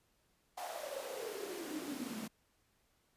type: noise with high-pass filter sweep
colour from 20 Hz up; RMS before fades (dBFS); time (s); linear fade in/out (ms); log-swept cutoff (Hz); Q
pink; -43; 0.57-2.28; 10; 740 to 210; 8.8
effects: pink hiss -75 dBFS RMS until 3.16 s + resampled to 32000 Hz